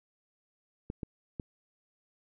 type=clicks; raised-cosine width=3 ms; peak=-23 dBFS; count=3; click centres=0.901 / 1.032 / 1.398 s; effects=none